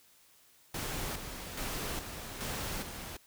pink noise with tremolo, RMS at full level -37 dBFS, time 0.74-3.17 s, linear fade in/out 5 ms, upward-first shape square, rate 1.2 Hz, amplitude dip 50%, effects white hiss -63 dBFS RMS until 3.26 s

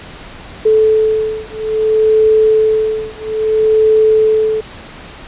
sine beating tone pair, 435.3 / 435.9 Hz, A4 / A4, -19 / -16 cents, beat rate 0.6 Hz, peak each -12 dBFS, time 0.65-4.61 s, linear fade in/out 10 ms, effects pink hiss -33 dBFS RMS until 5.27 s + resampled to 8000 Hz

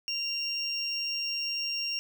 triangle tone pair together, 2773 / 5551 Hz, F7 / F8, -13 / -11 cents, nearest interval octave, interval 1202 cents, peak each -33 / -30 dBFS, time 0.08-1.99 s, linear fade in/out 0 ms, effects none

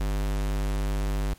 square tone, 50 Hz, G1, 35 cents sharp, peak -25 dBFS, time 0-1.34 s, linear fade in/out 5 ms, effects pink hiss -55 dBFS RMS until 1.38 s + MP3 64 kbps

